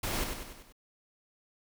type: noise with echo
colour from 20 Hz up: pink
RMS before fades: -33 dBFS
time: 0.03-0.24 s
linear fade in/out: 5 ms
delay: 97 ms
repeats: 5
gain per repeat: -5 dB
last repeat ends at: 0.725 s
effects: none